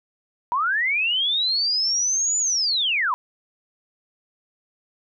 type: linear two-way sweep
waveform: sine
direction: up then down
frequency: 932.3 to 7040 to 932.3 Hz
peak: -19 dBFS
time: 0.52-3.14 s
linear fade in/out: 0 ms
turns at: 2.38 s
effects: none